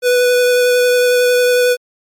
square tone with vibrato, 493.9 Hz, B4, in tune, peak -10 dBFS, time 0.02-1.77 s, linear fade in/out 50 ms, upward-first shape triangle, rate 11 Hz, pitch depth 12 cents each way, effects MP3 96 kbps

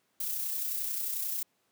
violet noise with amplitude modulation, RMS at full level -32 dBFS, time 0.2-1.43 s, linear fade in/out 5 ms, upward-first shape sine, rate 31.3 Hz, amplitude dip 35%, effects pink hiss -73 dBFS RMS until 1.71 s + high-pass 200 Hz 12 dB/octave

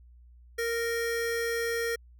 square tone pair together, 464.4 / 1857.6 Hz, A#4 / A#6, -7 / -7 cents, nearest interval 2 octaves, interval 2400 cents, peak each -30 / -34 dBFS, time 0.58-1.96 s, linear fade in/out 10 ms, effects added 60 Hz sine -51 dBFS peak until 2.19 s

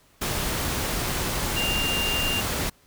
sine tone in noise, 2794 Hz, F7, in tune, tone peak -25 dBFS, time 1.56-2.41 s, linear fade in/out 10 ms, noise pink, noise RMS -27 dBFS, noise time 0.21-2.7 s, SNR -1 dB, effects pink hiss -59 dBFS RMS until 2.86 s

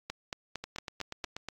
two click trains, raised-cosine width 0.2 ms, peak -21 / -18 dBFS, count 8 / 6, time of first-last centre 0.64-1.486 / 0.1-1.242 s, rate 8.27 / 4.38 Hz, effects AAC 64 kbps

